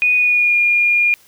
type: tone with pitch glide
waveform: sine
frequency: 2474 to 2420 Hz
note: D#7 to D#7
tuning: -10 to -49 cents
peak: -11 dBFS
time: 0.02-1.14 s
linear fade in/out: 0 ms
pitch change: -39 cents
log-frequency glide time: 0.17-0.57 s
effects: white hiss -50 dBFS RMS until 1.27 s